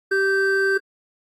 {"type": "tone pair together", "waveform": "triangle", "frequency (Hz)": [389.4, 1557.6], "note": ["G4", "G6"], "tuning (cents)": [-12, -12], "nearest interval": "2 octaves", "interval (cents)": 2400, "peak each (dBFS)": -18, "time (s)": [0.11, 0.78], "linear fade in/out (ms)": 10, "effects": ["AAC 48 kbps"]}